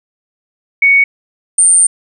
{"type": "tone pair in turn", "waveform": "sine", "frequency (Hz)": [2228, 8912], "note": ["C#7", "C#9"], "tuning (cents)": [8, 8], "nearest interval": "2 octaves", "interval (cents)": 2400, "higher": "second", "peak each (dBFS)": -5, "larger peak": "neither", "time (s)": [[0.82, 1.04], [1.58, 1.87]], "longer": "second", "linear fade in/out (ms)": 5, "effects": []}